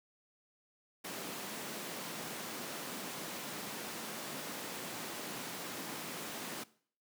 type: high-pass noise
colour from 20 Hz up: pink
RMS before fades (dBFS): -43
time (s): 1.04-6.64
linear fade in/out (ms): 10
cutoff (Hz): 170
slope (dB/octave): 24
effects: noise-tail reverb RT60 0.5 s tail -19 dB re dry